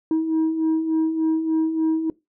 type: beating tone pair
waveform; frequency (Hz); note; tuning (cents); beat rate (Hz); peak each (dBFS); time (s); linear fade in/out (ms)
sine; 316.8 / 320.2; D#4 / D#4; +31 / +50; 3.4; -24 / -17; 0.11-2.1; 2
effects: noise-tail reverb RT60 0.2 s tail -21 dB re dry + tanh soft clip ceiling -16 dBFS